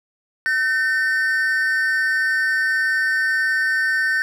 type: tone pair together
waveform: triangle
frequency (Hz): 1529.5 / 1811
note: G6 / A6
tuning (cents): -43 / +49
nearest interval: minor third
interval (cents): 292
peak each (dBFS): -18 / -18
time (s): 0.46-4.22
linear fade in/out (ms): 0
effects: none